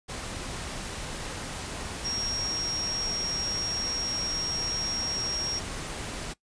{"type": "tone in noise", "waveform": "sine", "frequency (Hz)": 5588, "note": "F8", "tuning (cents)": 0, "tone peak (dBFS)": -29, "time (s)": [2.04, 5.6], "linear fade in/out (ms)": 20, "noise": "pink", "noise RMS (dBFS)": -36, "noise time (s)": [0.08, 6.34], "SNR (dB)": 4, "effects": ["noise-tail reverb RT60 0.1 s tail -19 dB re dry", "resampled to 22050 Hz"]}